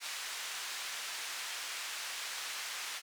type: band-pass noise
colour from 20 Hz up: pink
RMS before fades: -41 dBFS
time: 0-3.02 s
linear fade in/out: 50 ms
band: 1500 to 8500 Hz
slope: 12 dB/octave
effects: none